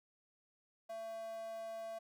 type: tone with high-pass filter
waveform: square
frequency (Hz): 223.9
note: A3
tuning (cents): +30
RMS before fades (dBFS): -45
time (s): 0.89-1.99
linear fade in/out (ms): 10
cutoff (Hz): 670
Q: 6.2
effects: none